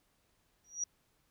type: tone with exponential growth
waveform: sine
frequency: 5770 Hz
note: F#8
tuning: 44 cents flat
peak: -29 dBFS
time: 0.64-0.84 s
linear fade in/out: 5 ms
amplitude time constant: 42 ms
effects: pink hiss -74 dBFS RMS until 1.3 s